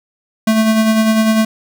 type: tone with tremolo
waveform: square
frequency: 220 Hz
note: A3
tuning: in tune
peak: -9 dBFS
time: 0.47-1.45 s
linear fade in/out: 5 ms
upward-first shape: sine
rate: 10 Hz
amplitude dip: 40%
effects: none